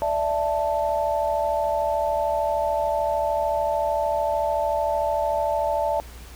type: chord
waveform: sine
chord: D suspended second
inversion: none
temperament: just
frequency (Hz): 587.3 / 660.7 / 881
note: D5 / E5 / A5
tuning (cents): 0 / +4 / +2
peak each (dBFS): -25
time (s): 0.02-6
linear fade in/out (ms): 0
effects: added 60 Hz sine -40 dBFS peak until 6.35 s + pink hiss -46 dBFS RMS until 6.35 s